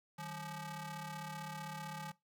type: ring-modulated tone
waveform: sawtooth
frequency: 349.2 Hz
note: F4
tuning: in tune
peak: -36 dBFS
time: 0.18-2.12 s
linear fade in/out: 10 ms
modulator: 506 Hz
effects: noise-tail reverb RT60 0.2 s tail -20 dB re dry